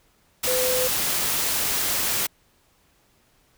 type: tone in noise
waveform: sine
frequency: 507 Hz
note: B4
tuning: 45 cents sharp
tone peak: -23 dBFS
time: 0.47-0.88 s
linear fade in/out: 10 ms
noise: white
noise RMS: -24 dBFS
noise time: 0.43-2.27 s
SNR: -2 dB
effects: pink hiss -62 dBFS RMS until 3.57 s